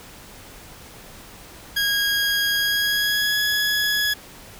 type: tone with pitch glide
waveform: 20% pulse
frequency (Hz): 1638 to 1683.1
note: G#6 to G#6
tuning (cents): -24 to +23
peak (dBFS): -14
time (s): 1.76-4.14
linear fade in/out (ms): 10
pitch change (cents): +47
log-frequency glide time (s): 2.56-3.4
effects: pink hiss -43 dBFS RMS until 4.59 s